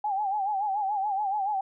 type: tone with vibrato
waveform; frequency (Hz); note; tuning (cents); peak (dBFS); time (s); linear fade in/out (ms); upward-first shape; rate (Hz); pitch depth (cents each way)
sine; 808; G#5; -48; -25; 0.04-1.61; 5; sine; 7; 100
effects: none